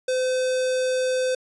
square tone with notch filter, 512 Hz, C5, 38 cents flat, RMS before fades -23 dBFS, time 0.08-1.35 s, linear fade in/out 5 ms, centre 2000 Hz, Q 1.6, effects resampled to 22050 Hz

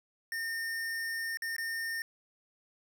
square tone with dropouts, 1821 Hz, A#6, 41 cents flat, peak -34 dBFS, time 0.32-2.02 s, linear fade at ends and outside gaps 1 ms, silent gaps 1.372-1.421 / 1.565-1.582 s, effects none

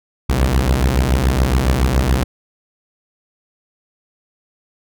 sawtooth beating tone pair, 60.7 / 67.8 Hz, B1 / C#2, -29 / -38 cents, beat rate 7.1 Hz, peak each -12 dBFS, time 0.29-2.24 s, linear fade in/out 10 ms, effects none

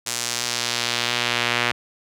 sawtooth tone with band-pass filter sweep, 120.1 Hz, B2, 48 cents flat, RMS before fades -24 dBFS, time 0.06-1.72 s, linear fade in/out 10 ms, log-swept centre 7400 to 2300 Hz, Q 1.2, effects none

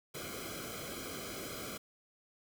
pink noise with comb filter, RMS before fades -43 dBFS, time 0.14-1.78 s, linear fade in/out 10 ms, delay 1.1 ms, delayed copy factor -0.95, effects none

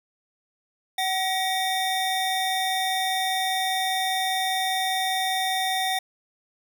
square tone cluster, 755 / 1905 / 3625 Hz, F#5 / A#6 / A#7, +35 / +37 / -49 cents, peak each -26 / -32 / -29 dBFS, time 0.98-5.99 s, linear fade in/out 5 ms, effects none

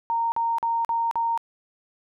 sine tone bursts, 924 Hz, A#5, 16 cents flat, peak -21 dBFS, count 5, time 0.1-1.376 s, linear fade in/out 0 ms, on 220 ms, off 44 ms, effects none

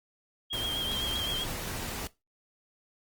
sine tone with vibrato, 3215 Hz, G7, 43 cents sharp, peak -30 dBFS, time 0.5-1.45 s, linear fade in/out 20 ms, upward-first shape sine, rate 7.8 Hz, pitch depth 41 cents each way
pink noise, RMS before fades -36 dBFS, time 0.53-2.07 s, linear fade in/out 0 ms
effects noise-tail reverb RT60 0.2 s tail -18 dB re dry + Opus 24 kbps

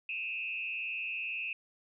sine tone with frequency modulation, 2594 Hz, E7, 28 cents flat, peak -34 dBFS, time 0.09-1.53 s, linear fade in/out 2 ms, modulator 122 Hz, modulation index 1.1, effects none

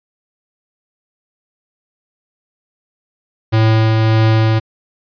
square tone with tremolo, 110.8 Hz, A2, 13 cents sharp, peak -9 dBFS, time 3.52-4.6 s, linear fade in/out 20 ms, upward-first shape triangle, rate 1.7 Hz, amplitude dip 25%, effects resampled to 11025 Hz

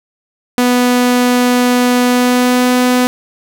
sawtooth tone with pitch glide, 246.9 to 249.6 Hz, B3 to B3, 0 to +19 cents, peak -5 dBFS, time 0.58-3.07 s, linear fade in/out 0 ms, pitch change +19 cents, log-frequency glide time 2.07-2.72 s, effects none

